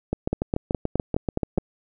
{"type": "two click trains", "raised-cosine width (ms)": 2, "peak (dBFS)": [-9, -10], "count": [7, 11], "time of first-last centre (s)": [[0.33, 1.583], [0.13, 1.577]], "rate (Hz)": [4.79, 6.91], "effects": []}